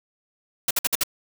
white noise bursts, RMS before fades -21 dBFS, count 5, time 0.68-1.036 s, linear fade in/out 5 ms, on 28 ms, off 54 ms, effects none

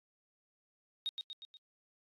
sine tone with echo, 3729 Hz, A#7, in tune, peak -32 dBFS, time 1.06-1.09 s, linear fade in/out 0 ms, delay 120 ms, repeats 4, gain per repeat -5 dB, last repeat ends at 1.57 s, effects tanh soft clip ceiling -29 dBFS + AAC 32 kbps

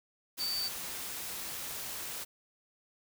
sine tone in noise, 4587 Hz, D8, 42 cents flat, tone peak -32 dBFS, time 0.39-0.69 s, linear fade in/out 20 ms, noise white, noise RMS -40 dBFS, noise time 0.37-2.25 s, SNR +5 dB, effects none

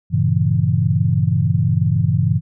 sine chord, G diminished seventh, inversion none, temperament equal, 98 / 116.54 / 138.59 / 164.81 Hz, G2 / Bb2 / Db3 / Fb3, 0 / 0 / 0 / 0 cents, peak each -19 dBFS, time 0.1-2.41 s, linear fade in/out 50 ms, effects none

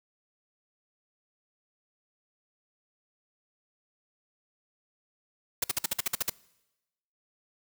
white noise bursts, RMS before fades -27 dBFS, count 10, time 5.62-6.298 s, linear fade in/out 5 ms, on 21 ms, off 52 ms, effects noise-tail reverb RT60 1.0 s tail -23 dB re dry

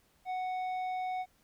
sine tone with tanh clipping, 740 Hz, F#5, in tune, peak -34 dBFS, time 0.25-1.26 s, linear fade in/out 50 ms, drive 8 dB, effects pink hiss -69 dBFS RMS until 1.43 s

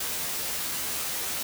white noise with comb filter, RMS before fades -31 dBFS, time 0-1.43 s, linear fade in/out 5 ms, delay 13 ms, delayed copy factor +0.9, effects none

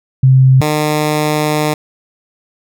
sine / 10% pulse tone pair in turn, 131.3 / 151.59 Hz, C3 / D#3, +6 / -45 cents, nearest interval major second, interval 249 cents, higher second, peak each -4 dBFS, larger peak neither, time 0.23-0.61 / 0.61-1.74 s, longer second, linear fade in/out 5 ms, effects none

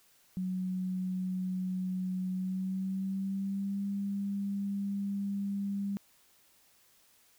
sine tone with pitch glide, 185 to 199.43 Hz, F#3 to G3, 0 to +30 cents, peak -31 dBFS, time 0.37-5.97 s, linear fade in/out 0 ms, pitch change +130 cents, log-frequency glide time 2.29-3.84 s, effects white hiss -65 dBFS RMS until 7.38 s

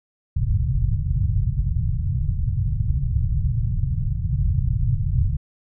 white low-pass noise, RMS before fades -21 dBFS, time 0.36-5.37 s, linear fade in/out 10 ms, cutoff 140 Hz, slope 48 dB/octave, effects none

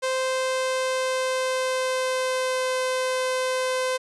sawtooth tone with pitch glide, 520 to 514 Hz, C5 to C5, -11 to -31 cents, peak -19 dBFS, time 0.02-3.98 s, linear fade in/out 20 ms, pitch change -20 cents, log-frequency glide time 0.17-2.81 s, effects resampled to 24000 Hz

